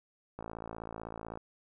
click train, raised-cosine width 1 ms, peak -27 dBFS, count 56, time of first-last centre 0.39-1.374 s, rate 55.9 Hz, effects none

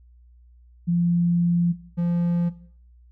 sine / triangle tone pair in turn, 172.7 / 172.7 Hz, F3 / F3, -19 / -19 cents, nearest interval unison, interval 0 cents, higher neither, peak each -18 dBFS, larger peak neither, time 0.87-1.73 / 1.97-2.5 s, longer first, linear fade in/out 20 ms, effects noise-tail reverb RT60 0.6 s tail -17 dB re dry + added 60 Hz sine -49 dBFS peak until 3.11 s

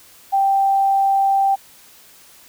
sine tone, 784 Hz, G5, in tune, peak -13 dBFS, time 0.32-1.56 s, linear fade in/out 20 ms, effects white hiss -47 dBFS RMS until 2.48 s

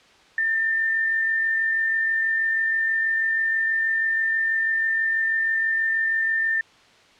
sine tone with amplitude modulation, 1797 Hz, A6, 36 cents sharp, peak -18 dBFS, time 0.38-6.61 s, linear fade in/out 2 ms, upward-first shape sine, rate 46.2 Hz, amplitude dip 30%, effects white hiss -53 dBFS RMS until 7.19 s + low-pass 4000 Hz 12 dB/octave

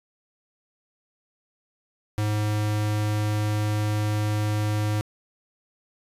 square tone, 105.7 Hz, G#2, 31 cents sharp, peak -23 dBFS, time 2.18-5.01 s, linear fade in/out 0 ms, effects resampled to 32000 Hz + 10-bit

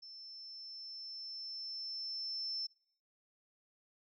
sine tone with level ramp, 5320 Hz, E8, 15 cents sharp, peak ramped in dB -49 to -36 dBFS, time 0.02-2.67 s, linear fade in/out 10 ms, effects noise-tail reverb RT60 0.7 s tail -26 dB re dry

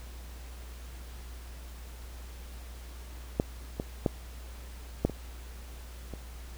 clicks, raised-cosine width 2 ms, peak -11 / -18 / -11 / -10 / -23 / -27 dBFS, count 6, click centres 3.399 / 3.799 / 4.062 / 5.05 / 5.097 / 6.137 s, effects added 60 Hz sine -42 dBFS peak until 6.57 s + pink hiss -52 dBFS RMS until 6.57 s

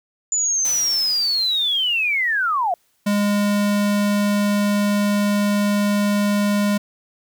sine linear sweep, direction down, 7040 to 664 Hz, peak -17 dBFS, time 0.32-2.74 s, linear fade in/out 2 ms
white noise with exponential decay, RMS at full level -30 dBFS, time 0.65-3.32 s, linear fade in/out 1 ms, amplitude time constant 580 ms
square tone, 204.9 Hz, G#3, 23 cents flat, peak -17 dBFS, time 3.06-6.78 s, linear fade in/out 10 ms
effects none

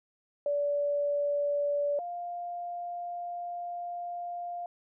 sine tone pair in turn, 577 / 700.5 Hz, D5 / F5, -31 / +5 cents, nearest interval minor third, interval 336 cents, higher second, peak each -26 / -34 dBFS, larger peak first, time 0.46-1.99 / 1.99-4.66 s, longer second, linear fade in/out 2 ms, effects none

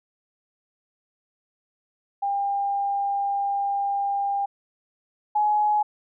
sine tone pair in turn, 800 / 840.5 Hz, G5 / G#5, +35 / +20 cents, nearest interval minor second, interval 85 cents, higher second, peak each -22 / -18 dBFS, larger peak second, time 2.22-4.46 / 5.35-5.83 s, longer first, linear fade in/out 10 ms, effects none

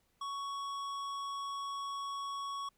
sine tone with hard clipping, 1115 Hz, C#6, 10 cents sharp, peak -39 dBFS, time 0.21-2.69 s, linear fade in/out 5 ms, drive 12 dB, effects pink hiss -75 dBFS RMS until 2.77 s

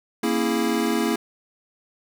square chord, A# half-diminished seventh, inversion none, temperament equal with one note detuned, 233.1 / 271.6 / 329.6 / 415.3 Hz, A#3 / C#4 / E4 / G#4, 0 / -35 / 0 / 0 cents, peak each -25 / -29 / -26 / -28 dBFS, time 0.23-1.16 s, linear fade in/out 5 ms, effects none

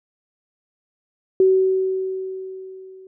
sine tone with level ramp, 378.1 Hz, F#4, 38 cents sharp, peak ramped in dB -10 to -40 dBFS, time 1.4-3.07 s, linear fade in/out 2 ms, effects none

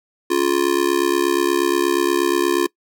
square tone with amplitude modulation, 350 Hz, F4, 4 cents sharp, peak -12 dBFS, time 0.3-2.67 s, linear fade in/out 10 ms, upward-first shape sine, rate 68.4 Hz, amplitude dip 95%, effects noise-tail reverb RT60 0.1 s tail -23 dB re dry

